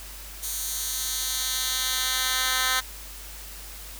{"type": "tone with high-pass filter sweep", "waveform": "10% pulse", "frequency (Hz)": 257.6, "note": "C4", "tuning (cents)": -27, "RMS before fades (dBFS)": -27, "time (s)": [0.42, 2.81], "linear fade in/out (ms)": 20, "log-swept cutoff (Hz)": [7900, 1800], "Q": 0.88, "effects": ["added 50 Hz sine -42 dBFS peak until 3.99 s", "white hiss -42 dBFS RMS until 3.99 s"]}